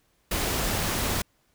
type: noise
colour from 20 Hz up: pink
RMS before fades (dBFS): -27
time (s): 0.31-1.22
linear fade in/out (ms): 5
effects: pink hiss -68 dBFS RMS until 1.54 s